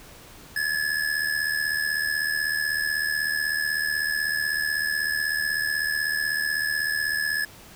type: tone with amplitude modulation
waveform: square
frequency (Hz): 1708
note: G#6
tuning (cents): +48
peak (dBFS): -21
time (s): 0.56-7.45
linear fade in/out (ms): 5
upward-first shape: sine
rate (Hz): 76.1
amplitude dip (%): 70
effects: pink hiss -47 dBFS RMS until 7.75 s